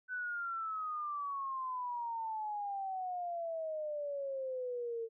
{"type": "exponential sweep", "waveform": "sine", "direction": "down", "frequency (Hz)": [1514, 450], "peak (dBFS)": -36, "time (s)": [0.08, 5.09], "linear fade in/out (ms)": 50, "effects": []}